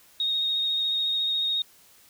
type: tone with vibrato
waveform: sine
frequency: 3729 Hz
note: A#7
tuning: in tune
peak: -23 dBFS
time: 0.2-1.62 s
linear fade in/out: 2 ms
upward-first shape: sine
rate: 14 Hz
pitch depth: 18 cents each way
effects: white hiss -56 dBFS RMS until 2.09 s